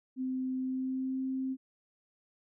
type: tone with pitch glide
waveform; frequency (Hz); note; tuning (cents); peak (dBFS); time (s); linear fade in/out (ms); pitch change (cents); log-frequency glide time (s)
sine; 258.8 to 262.9; C4 to C4; -19 to +8; -31; 0.16-1.57; 50; +27; 0.58-1.23
effects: none